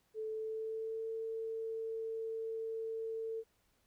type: tone with pitch glide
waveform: sine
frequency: 437 to 448.2 Hz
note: A4 to A4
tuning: -12 to +32 cents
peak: -37 dBFS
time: 0.14-3.44 s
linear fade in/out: 50 ms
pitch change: +44 cents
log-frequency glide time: 0.29-1.1 s
effects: pink hiss -75 dBFS RMS until 3.86 s